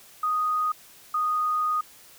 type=tone pair in turn; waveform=sine; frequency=1243 / 1238.5 Hz; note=D#6 / D#6; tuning=-2 / -8 cents; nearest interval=unison; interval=6 cents; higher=first; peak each=-22 dBFS; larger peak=neither; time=0.23-0.72 / 1.14-1.81 s; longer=second; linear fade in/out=5 ms; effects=white hiss -51 dBFS RMS until 2.18 s